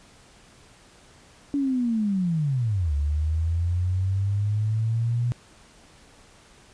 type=linear two-way sweep; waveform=sine; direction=down then up; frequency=287.8 to 70.8 to 121.9 Hz; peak=-21 dBFS; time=1.54-5.32 s; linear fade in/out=0 ms; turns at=2.94 s; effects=pink hiss -53 dBFS RMS until 6.73 s + resampled to 22050 Hz